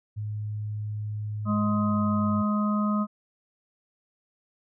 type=tone with pitch glide; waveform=sine; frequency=105.7 to 101.16 Hz; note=G#2 to G#2; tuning=+31 to -45 cents; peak=-29 dBFS; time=0.16-2.43 s; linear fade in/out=20 ms; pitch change=-76 cents; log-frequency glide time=1.7-2.04 s
type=harmonic tone; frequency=209.1 Hz; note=G#3; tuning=12 cents sharp; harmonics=1 / 3 / 5 / 6; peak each=-23 / -36 / -36 / -31 dBFS; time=1.45-3.07 s; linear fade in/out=50 ms
effects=none